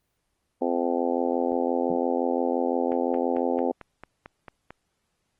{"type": "harmonic tone", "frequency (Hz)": 85.8, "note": "F2", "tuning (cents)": -30, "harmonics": [3, 4, 5, 6, 7, 8, 9, 10], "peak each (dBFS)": [-28, -30, -30, -28, -35, -35, -32, -37], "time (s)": [0.61, 3.72], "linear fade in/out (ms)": 10}
{"type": "tone with exponential decay", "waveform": "sine", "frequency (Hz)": 185, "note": "F#3", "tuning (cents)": 0, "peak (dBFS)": -30, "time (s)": [1.9, 2.02], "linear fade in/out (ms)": 2, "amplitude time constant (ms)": 25}
{"type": "click train", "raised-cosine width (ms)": 0.5, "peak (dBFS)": -25, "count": 9, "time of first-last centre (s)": [2.92, 4.706], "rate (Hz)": 4.48}
{"effects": ["pink hiss -75 dBFS RMS until 5.39 s", "Opus 24 kbps"]}